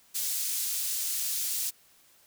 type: high-pass noise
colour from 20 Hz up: pink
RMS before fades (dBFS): -31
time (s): 0.14-1.71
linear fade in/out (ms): 20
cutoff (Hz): 6200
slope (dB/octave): 12
effects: white hiss -61 dBFS RMS until 2.26 s